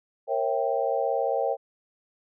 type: chord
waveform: sine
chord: A# diminished seventh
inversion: none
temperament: equal with one note detuned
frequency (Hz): 466.2 / 544.2 / 659.3 / 784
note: A#4 / C#5 / E5 / G5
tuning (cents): 0 / -32 / 0 / 0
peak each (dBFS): -29 / -27 / -30 / -29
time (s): 0.27-1.57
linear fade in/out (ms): 50
effects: none